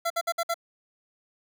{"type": "tone bursts", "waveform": "25% pulse", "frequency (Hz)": 677, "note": "E5", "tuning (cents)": 46, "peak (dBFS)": -21, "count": 5, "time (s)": [0.05, 0.543], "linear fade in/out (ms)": 10, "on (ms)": 53, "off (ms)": 57, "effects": []}